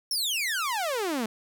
sawtooth exponential sweep, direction down, 5588 to 209.8 Hz, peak -23 dBFS, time 0.11-1.26 s, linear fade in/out 2 ms, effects none

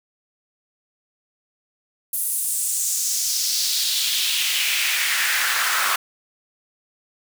pink noise with high-pass filter sweep, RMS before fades -22 dBFS, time 2.13-5.96 s, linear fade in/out 5 ms, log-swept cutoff 11000 to 1200 Hz, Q 2.4, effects none

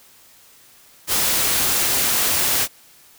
white noise, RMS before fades -19 dBFS, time 1.07-2.68 s, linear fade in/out 50 ms, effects white hiss -50 dBFS RMS until 3.18 s

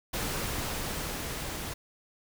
pink noise with level ramp, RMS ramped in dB -32 to -37 dBFS, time 0.13-1.74 s, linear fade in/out 10 ms, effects none

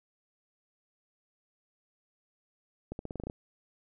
accelerating click train, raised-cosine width 2 ms, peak -24 dBFS, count 9, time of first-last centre 2.92-3.299 s, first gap 71 ms, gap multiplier 0.88, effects none

